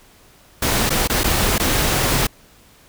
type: noise with dropouts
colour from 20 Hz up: pink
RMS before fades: -18 dBFS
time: 0.62-2.27 s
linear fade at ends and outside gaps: 5 ms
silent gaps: 0.895-0.903 / 1.075-1.097 / 1.235-1.241 / 1.582-1.597 s
effects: pink hiss -50 dBFS RMS until 2.88 s